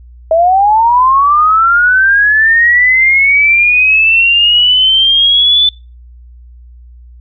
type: linear sweep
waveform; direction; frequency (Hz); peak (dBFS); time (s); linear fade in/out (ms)
sine; up; 635 to 3509; -5; 0.31-5.69; 2
effects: noise-tail reverb RT60 0.3 s tail -24 dB re dry + added 60 Hz sine -33 dBFS peak until 7.2 s